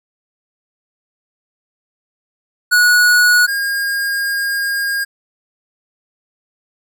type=tone pair in turn; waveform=square; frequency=1462 / 1620.8 Hz; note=F#6 / G#6; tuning=-21 / -43 cents; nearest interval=major second; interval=178 cents; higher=second; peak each=-9 / -17 dBFS; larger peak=first; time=2.71-3.47 / 3.47-5.05 s; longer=second; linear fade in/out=20 ms; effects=none